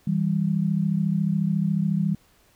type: tone pair together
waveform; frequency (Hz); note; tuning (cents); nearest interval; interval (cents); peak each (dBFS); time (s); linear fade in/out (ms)
sine; 161.92 / 196; E3 / G3; -31 / 0; minor third; 331; -23 / -23; 0.07-2.15; 5
effects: pink hiss -60 dBFS RMS until 2.55 s